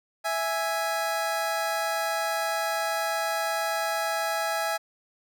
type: tone pair together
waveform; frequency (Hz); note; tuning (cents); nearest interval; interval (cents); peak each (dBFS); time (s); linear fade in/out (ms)
25% pulse; 659.3 / 830.7; E5 / G#5; 0 / 0; major third; 400; -25; 0.24-4.78; 20
effects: none